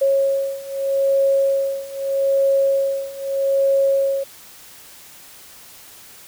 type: beating tone pair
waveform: sine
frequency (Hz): 547 / 547.8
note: C#5 / C#5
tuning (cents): -23 / -21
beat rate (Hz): 0.8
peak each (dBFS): -20 / -18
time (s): 0.01-4.24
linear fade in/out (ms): 10
effects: white hiss -43 dBFS RMS until 6.27 s